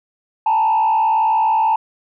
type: tone with frequency modulation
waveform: sine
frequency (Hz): 883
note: A5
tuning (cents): +6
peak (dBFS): -11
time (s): 0.46-1.76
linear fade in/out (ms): 5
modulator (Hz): 61.7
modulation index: 0.75
effects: tanh soft clip ceiling -10 dBFS